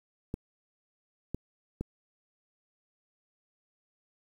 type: clicks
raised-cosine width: 3 ms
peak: -20 dBFS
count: 3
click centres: 0.341 / 1.346 / 1.81 s
effects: 9-bit